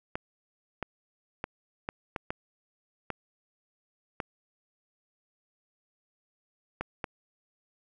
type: clicks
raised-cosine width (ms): 0.5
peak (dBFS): -17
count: 10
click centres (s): 0.155 / 0.827 / 1.441 / 1.889 / 2.162 / 2.305 / 3.103 / 4.202 / 6.81 / 7.042
effects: none